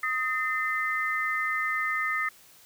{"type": "tone cluster", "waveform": "sine", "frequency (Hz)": [1253, 1809, 2061], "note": ["D#6", "A6", "C7"], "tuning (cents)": [12, 48, -27], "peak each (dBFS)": -30, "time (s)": [0.03, 2.29], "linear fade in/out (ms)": 5, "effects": ["white hiss -55 dBFS RMS until 2.65 s"]}